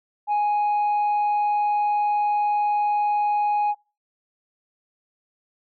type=tone; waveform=sine; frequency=831 Hz; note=G#5; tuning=1 cent sharp; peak=-16 dBFS; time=0.27-3.75 s; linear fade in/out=50 ms; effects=noise-tail reverb RT60 0.3 s tail -25 dB re dry + tanh soft clip ceiling -18 dBFS